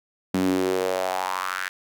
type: tone with high-pass filter sweep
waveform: sawtooth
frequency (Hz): 93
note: F#2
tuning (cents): +9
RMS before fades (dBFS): -25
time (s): 0.34-1.69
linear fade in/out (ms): 5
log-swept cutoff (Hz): 220 to 1700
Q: 4
effects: none